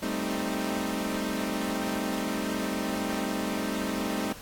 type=chord; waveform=sawtooth; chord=A half-diminished seventh; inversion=third; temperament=equal; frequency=196 / 220 / 261.6 / 311.1 Hz; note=G3 / A3 / C4 / Eb4; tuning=0 / 0 / 0 / 0 cents; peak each=-30 dBFS; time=0.02-4.33 s; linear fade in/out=10 ms; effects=pink hiss -46 dBFS RMS until 4.41 s + AAC 64 kbps